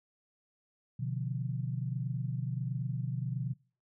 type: chord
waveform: sine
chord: B diminished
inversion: none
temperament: equal with one note detuned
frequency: 125.41 / 146.83 / 174.61 Hz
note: B2 / D3 / F3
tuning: +27 / 0 / 0 cents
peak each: -34 / -37 / -40 dBFS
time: 0.99-3.54 s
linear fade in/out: 10 ms
effects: noise-tail reverb RT60 0.4 s tail -25 dB re dry